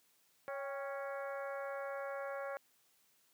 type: harmonic tone with a mistuned harmonic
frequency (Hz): 277.2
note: C#4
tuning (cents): 0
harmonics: 2 / 3 / 4 / 5 / 6 / 7 / 8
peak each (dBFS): -41 / -49 / -49 / -49 / -51 / -57 / -57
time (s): 0.48-2.57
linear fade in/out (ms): 0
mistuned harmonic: 3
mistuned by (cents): -67
effects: white hiss -72 dBFS RMS until 3.33 s + high-pass 100 Hz 12 dB/octave